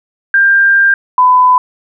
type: tone pair in turn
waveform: sine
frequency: 1593 / 1003.5 Hz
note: G6 / B5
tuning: +27 / +27 cents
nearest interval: minor sixth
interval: 800 cents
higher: first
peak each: -5 / -4 dBFS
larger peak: second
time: 0.34-0.94 / 1.18-1.58 s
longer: first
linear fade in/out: 2 ms
effects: none